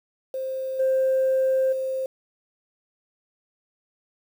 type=tone with level steps; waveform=sine; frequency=526 Hz; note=C5; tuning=9 cents sharp; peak=-26 / -17 / -24 dBFS; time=0.34-2.06 s; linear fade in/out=2 ms; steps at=0.79 / 1.72 s; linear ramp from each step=10 ms; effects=tanh soft clip ceiling -15 dBFS + 8-bit